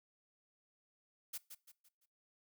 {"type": "noise with echo", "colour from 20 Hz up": "blue", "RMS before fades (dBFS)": -43, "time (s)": [1.33, 1.38], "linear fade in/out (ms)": 10, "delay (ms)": 170, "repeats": 4, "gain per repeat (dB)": -8, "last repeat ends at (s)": 2.06, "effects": ["noise-tail reverb RT60 0.3 s tail -21 dB re dry"]}